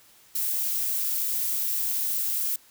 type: noise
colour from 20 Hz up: violet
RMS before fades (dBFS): -27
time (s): 0.35-2.56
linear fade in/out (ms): 5
effects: white hiss -56 dBFS RMS until 2.7 s